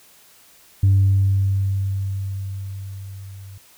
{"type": "tone with level ramp", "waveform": "sine", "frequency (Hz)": 97.5, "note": "G2", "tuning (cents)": -9, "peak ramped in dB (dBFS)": [-9, -36], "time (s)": [0.83, 3.58], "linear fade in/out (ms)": 5, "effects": ["tanh soft clip ceiling -9 dBFS", "white hiss -51 dBFS RMS until 3.77 s"]}